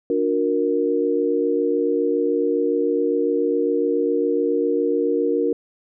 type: chord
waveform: sine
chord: D augmented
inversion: none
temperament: equal with one note detuned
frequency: 293.7 / 360.9 / 466.2 Hz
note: D4 / F#4 / A#4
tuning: 0 / -43 / 0 cents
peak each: -23 / -23 / -20 dBFS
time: 0.1-5.53 s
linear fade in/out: 2 ms
effects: none